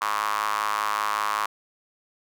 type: tone with high-pass filter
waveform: square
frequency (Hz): 52.6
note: G#1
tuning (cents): +23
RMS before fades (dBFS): -26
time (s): 0.01-1.46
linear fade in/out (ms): 5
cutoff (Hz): 1100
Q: 5.4
effects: none